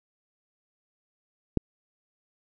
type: click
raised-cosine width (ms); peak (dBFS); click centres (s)
3; -9; 1.573
effects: none